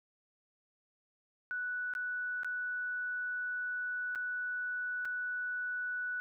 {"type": "tone with dropouts", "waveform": "sine", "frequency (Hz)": 1480, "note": "F#6", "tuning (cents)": 0, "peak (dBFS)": -34, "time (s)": [1.51, 6.2], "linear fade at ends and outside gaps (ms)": 0, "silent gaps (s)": [[1.937, 1.951], [2.433, 2.446], [4.15, 4.157], [5.05, 5.054]], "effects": []}